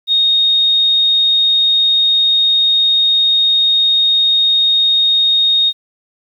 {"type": "tone", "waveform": "sine", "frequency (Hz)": 3717, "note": "A#7", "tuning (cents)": -6, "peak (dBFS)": -9, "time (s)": [0.07, 5.73], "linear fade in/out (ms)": 50, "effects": ["8-bit"]}